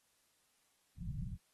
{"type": "low-pass noise", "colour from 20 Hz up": "white", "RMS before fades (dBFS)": -42, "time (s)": [0.96, 1.38], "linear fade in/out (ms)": 50, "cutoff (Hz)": 180, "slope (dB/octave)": 48, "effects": ["white hiss -75 dBFS RMS until 1.53 s", "AAC 32 kbps"]}